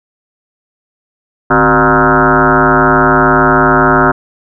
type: tone with frequency modulation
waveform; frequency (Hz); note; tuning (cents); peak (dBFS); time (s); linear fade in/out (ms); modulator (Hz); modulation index
sine; 829; G#5; -3; -5; 1.5-4.12; 10; 113; 6
effects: none